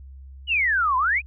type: exponential two-way sweep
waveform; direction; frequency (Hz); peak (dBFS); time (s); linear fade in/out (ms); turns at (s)
sine; down then up; 2995 to 987 to 2579; -18; 0.47-1.22; 50; 0.97
effects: added 67 Hz sine -39 dBFS peak until 1.26 s